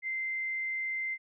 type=tone; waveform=sine; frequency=2081 Hz; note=C7; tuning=10 cents flat; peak=-31 dBFS; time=0.02-1.18 s; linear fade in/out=50 ms; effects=none